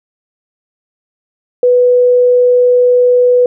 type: tone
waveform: sine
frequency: 493.9 Hz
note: B4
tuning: in tune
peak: -5 dBFS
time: 1.63-3.46 s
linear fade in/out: 2 ms
effects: none